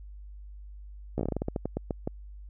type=slowing click train; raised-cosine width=2 ms; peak=-16 dBFS; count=15; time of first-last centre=1.18-2.075 s; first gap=14 ms; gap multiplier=1.21; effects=added 50 Hz sine -42 dBFS peak until 2.49 s